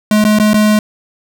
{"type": "tone with dropouts", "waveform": "square", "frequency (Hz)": 212.3, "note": "G#3", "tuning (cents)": 38, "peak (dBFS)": -8, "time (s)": [0.11, 0.79], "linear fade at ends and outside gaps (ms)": 2, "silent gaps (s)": [[0.241, 0.249], [0.388, 0.398], [0.534, 0.542]], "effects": []}